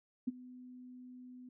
sine tone with ADSR envelope, 250.9 Hz, B3, 28 cents sharp, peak -29 dBFS, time 0.27-1.49 s, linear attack 11 ms, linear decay 24 ms, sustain -20 dB, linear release 4 ms, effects none

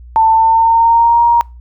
sine tone with pitch glide, 891 to 941.3 Hz, A5 to A#5, +22 to +17 cents, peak -6 dBFS, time 0.16-1.41 s, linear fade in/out 0 ms, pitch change +95 cents, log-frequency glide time 0.31-1.23 s, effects noise-tail reverb RT60 0.3 s tail -26 dB re dry + added 60 Hz sine -32 dBFS peak until 1.6 s

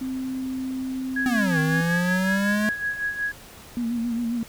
sine tone, 260.9 Hz, C4, 5 cents flat, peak -26 dBFS, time 0.01-1.81 s, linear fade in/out 5 ms
sine tone with tremolo, 1663 Hz, G#6, 2 cents sharp, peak -22 dBFS, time 1.16-3.32 s, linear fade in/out 5 ms, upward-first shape sine, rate 5.4 Hz, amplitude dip 65%
square exponential two-way sweep, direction down then up, 261.6 to 155.56 to 215.6 Hz, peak -22 dBFS, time 1.26-2.69 s, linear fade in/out 0 ms, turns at 1.59 s
sine tone with vibrato, 234.8 Hz, A#3, 13 cents sharp, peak -23 dBFS, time 3.77-4.43 s, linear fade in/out 0 ms, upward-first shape sine, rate 7.4 Hz, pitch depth 53 cents each way
effects pink hiss -45 dBFS RMS until 4.48 s

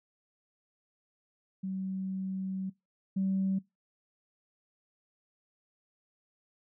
sine tone pair in turn, 190 / 191.87 Hz, F#3 / G3, +46 / -37 cents, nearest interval unison, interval 17 cents, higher second, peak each -32 / -26 dBFS, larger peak second, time 1.63-2.7 / 3.16-3.59 s, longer first, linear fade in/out 10 ms, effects noise-tail reverb RT60 0.2 s tail -22 dB re dry + tanh soft clip ceiling -22 dBFS

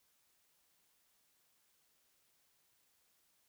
silence, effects white hiss -75 dBFS RMS until 3.48 s

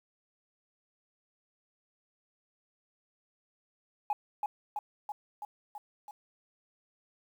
sine tone with echo, 835 Hz, G#5, 9 cents sharp, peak -25 dBFS, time 4.1-4.13 s, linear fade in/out 2 ms, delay 330 ms, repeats 6, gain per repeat -3 dB, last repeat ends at 6.11 s, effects tanh soft clip ceiling -25 dBFS + 10-bit

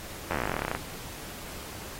slowing click train, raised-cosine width 0.5 ms, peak -14 dBFS, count 22, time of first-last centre 0.31-0.75 s, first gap 11 ms, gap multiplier 1.06, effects pink hiss -42 dBFS RMS until 1.99 s + AAC 48 kbps

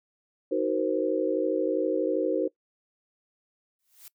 sine chord, C half-diminished seventh, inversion first, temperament just, 314 / 376.7 / 470.9 / 523.3 Hz, Eb4 / Gb4 / Bb4 / C5, +16 / +31 / +18 / 0 cents, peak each -29 dBFS, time 0.51-2.48 s, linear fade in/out 10 ms
blue noise with exponential growth, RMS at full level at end -43 dBFS, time 3.79-4.08 s, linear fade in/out 2 ms, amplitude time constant 63 ms
effects noise-tail reverb RT60 0.1 s tail -21 dB re dry

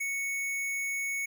square tone, 2217 Hz, C#7, in tune, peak -31 dBFS, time 0-1.26 s, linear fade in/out 10 ms, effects none

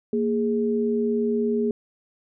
sine tone pair together, 232.1 / 415.3 Hz, A#3 / G#4, -7 / 0 cents, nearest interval minor seventh, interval 1007 cents, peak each -23 dBFS, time 0.13-1.71 s, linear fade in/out 2 ms, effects none

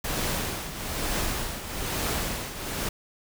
pink noise with tremolo, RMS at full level -27 dBFS, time 0.04-2.89 s, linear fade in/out 5 ms, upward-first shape triangle, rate 1.1 Hz, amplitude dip 70%, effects none

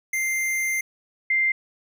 square / sine tone pair in turn, 2093 / 2093 Hz, C7 / C7, 0 / 0 cents, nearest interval unison, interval 0 cents, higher neither, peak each -23 / -18 dBFS, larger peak second, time 0.13-0.81 / 1.3-1.52 s, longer first, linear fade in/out 5 ms, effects none

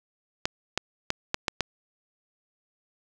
clicks, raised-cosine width 0.2 ms, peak -7 dBFS, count 6, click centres 0.455 / 0.776 / 1.104 / 1.344 / 1.482 / 1.607 s, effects none

